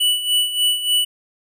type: tone with tremolo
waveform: square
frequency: 2960 Hz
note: F#7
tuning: in tune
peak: -14 dBFS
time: 0-1.05 s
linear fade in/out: 10 ms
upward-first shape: sine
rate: 3.4 Hz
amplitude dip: 70%
effects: none